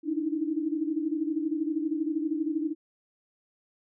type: tone cluster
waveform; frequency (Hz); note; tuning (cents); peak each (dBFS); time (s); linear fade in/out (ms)
sine; 293.6 / 313.7 / 326.3; D4 / D#4 / E4; 0 / +14 / -18; -31; 0.03-2.75; 50
effects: none